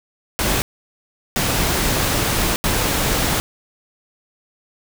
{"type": "noise bursts at uneven times", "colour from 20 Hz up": "pink", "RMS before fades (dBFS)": -19, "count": 3, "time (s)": [[0.39, 0.62], [1.36, 2.56], [2.64, 3.4]], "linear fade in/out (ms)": 0, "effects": []}